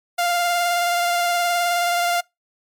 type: tone with vibrato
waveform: sawtooth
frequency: 698.5 Hz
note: F5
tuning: in tune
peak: -14 dBFS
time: 0.18-2.21 s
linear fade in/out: 10 ms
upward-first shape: sine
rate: 19 Hz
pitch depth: 18 cents each way
effects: noise-tail reverb RT60 0.2 s tail -26 dB re dry + MP3 96 kbps